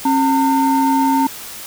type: tone pair together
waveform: sine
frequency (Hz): 270 / 908.2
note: C#4 / A#5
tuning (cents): -45 / -45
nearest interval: octave + major sixth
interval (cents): 2100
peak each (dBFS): -13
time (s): 0.05-1.27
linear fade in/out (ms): 5
effects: tanh soft clip ceiling -8 dBFS + white hiss -32 dBFS RMS until 1.66 s